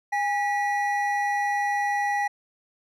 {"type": "tone pair together", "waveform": "triangle", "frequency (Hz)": [817, 1943.2], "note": ["G#5", "B6"], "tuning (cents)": [-29, -29], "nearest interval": "octave + minor third", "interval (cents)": 1500, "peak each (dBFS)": [-22, -26], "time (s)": [0.12, 2.28], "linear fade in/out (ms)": 10, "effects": []}